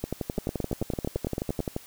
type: two click trains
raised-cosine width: 2 ms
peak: -15 / -15 dBFS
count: 12 / 21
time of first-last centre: 0.38-1.604 / 0.04-1.764 s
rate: 8.99 / 11.6 Hz
effects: white hiss -50 dBFS RMS until 1.86 s